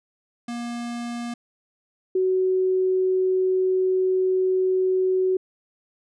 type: tone pair in turn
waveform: square / sine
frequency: 237.6 / 373.5 Hz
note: A#3 / F#4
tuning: +33 / +16 cents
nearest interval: minor sixth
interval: 783 cents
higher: second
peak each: -29 / -18 dBFS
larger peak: second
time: 0.48-1.34 / 2.15-5.37 s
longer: second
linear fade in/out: 5 ms
effects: resampled to 22050 Hz